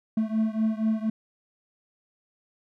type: beating tone pair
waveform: triangle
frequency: 218.3 / 222.5 Hz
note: A3 / A3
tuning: -13 / +20 cents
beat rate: 4.2 Hz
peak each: -23 / -25 dBFS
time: 0.17-1.1 s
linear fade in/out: 5 ms
effects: none